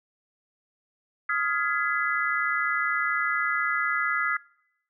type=chord; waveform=sine; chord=F half-diminished seventh; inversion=third; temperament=just; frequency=1257.2 / 1396.9 / 1676.3 / 2012 Hz; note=Eb6 / F6 / Ab6 / Cb7; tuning=+18 / 0 / +16 / +32 cents; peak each=-29 dBFS; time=1.29-4.37 s; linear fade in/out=5 ms; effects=noise-tail reverb RT60 0.8 s tail -23 dB re dry